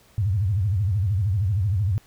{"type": "tone with vibrato", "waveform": "sine", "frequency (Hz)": 98.7, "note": "G2", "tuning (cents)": 12, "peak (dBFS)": -19, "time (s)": [0.18, 1.98], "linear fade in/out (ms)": 0, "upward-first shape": "sine", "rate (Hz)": 13, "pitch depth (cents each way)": 210, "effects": ["pink hiss -56 dBFS RMS until 2.06 s"]}